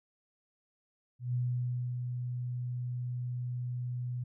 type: tone with ADSR envelope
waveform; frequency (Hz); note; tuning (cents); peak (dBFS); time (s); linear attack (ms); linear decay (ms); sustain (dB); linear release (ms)
sine; 123.47; B2; 0; -28; 1.19-4.24; 150; 620; -5; 9
effects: none